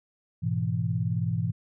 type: tone cluster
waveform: sine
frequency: 104.8 / 123.3 / 165.9 Hz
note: G#2 / B2 / E3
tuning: +16 / -2 / +11 cents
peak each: -29 dBFS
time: 0.42-1.52 s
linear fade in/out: 20 ms
effects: none